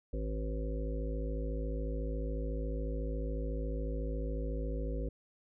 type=harmonic tone; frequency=54 Hz; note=A1; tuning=32 cents flat; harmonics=1 / 3 / 5 / 7 / 9 / 10; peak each=-34 / -44 / -44 / -46 / -44 / -47 dBFS; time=0.13-5.09 s; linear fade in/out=5 ms; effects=none